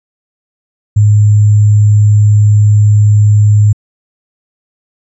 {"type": "tone with sample-and-hold", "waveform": "sine", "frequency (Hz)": 104.8, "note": "G#2", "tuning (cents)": 16, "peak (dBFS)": -3, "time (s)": [0.96, 3.73], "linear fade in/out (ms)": 10, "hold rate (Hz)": 7350, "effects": ["resampled to 24000 Hz"]}